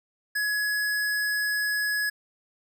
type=tone; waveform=square; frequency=1685 Hz; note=G#6; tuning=25 cents sharp; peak=-25 dBFS; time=0.35-2.1 s; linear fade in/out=10 ms; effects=none